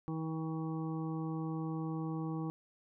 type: harmonic tone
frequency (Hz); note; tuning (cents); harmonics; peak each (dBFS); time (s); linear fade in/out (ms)
160; D#3; +49; 1 / 2 / 3 / 5 / 6 / 7; -37 / -39 / -48 / -49 / -55 / -50; 0.08-2.5; 0
effects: none